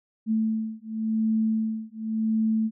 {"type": "beating tone pair", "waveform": "sine", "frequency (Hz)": [220, 220.91], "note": ["A3", "A3"], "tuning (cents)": [0, 7], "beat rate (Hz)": 0.91, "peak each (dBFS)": -26, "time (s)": [0.26, 2.71], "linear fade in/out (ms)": 50, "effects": []}